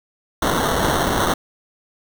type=noise with sample-and-hold; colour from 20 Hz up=white; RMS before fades=-19 dBFS; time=0.42-1.34 s; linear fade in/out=5 ms; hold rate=2450 Hz; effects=none